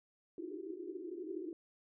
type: band-pass noise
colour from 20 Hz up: white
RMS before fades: -44 dBFS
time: 0.38-1.53 s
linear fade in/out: 2 ms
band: 310 to 390 Hz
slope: 96 dB/octave
effects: none